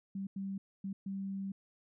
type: tone bursts at uneven times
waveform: sine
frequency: 194.9 Hz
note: G3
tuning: 10 cents flat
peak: -36 dBFS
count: 4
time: 0.15-0.27 / 0.36-0.58 / 0.84-0.93 / 1.06-1.52 s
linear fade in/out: 5 ms
effects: none